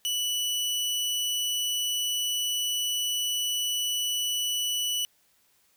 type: tone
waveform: sawtooth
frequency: 2960 Hz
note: F#7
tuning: in tune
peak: -23 dBFS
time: 0.05-5.05 s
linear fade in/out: 0 ms
effects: white hiss -66 dBFS RMS until 5.76 s

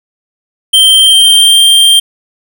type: tone with pitch glide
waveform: square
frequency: 3136 to 3174 Hz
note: G7 to G7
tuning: 0 to +21 cents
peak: -3 dBFS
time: 0.73-2 s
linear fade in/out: 10 ms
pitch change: +21 cents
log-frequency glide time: 0.9-1.61 s
effects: none

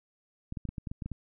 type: clicks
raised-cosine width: 5 ms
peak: -24 dBFS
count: 10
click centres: 0.524 / 0.572 / 0.653 / 0.69 / 0.782 / 0.872 / 0.915 / 1.022 / 1.06 / 1.117 s
effects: none

